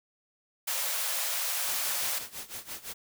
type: high-pass noise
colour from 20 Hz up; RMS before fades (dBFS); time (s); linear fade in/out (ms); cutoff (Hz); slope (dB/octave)
white; -31; 0.67-2.19; 10; 500; 96
type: noise with tremolo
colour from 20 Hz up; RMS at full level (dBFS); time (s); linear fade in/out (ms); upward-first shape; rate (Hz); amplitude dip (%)
white; -38; 1.67-2.94; 20; sine; 5.9; 85
effects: none